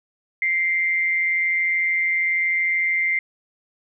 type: tone with amplitude modulation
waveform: sine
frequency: 2093 Hz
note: C7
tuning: in tune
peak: -16 dBFS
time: 0.42-3.19 s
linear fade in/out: 2 ms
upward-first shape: sine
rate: 173 Hz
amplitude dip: 45%
effects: none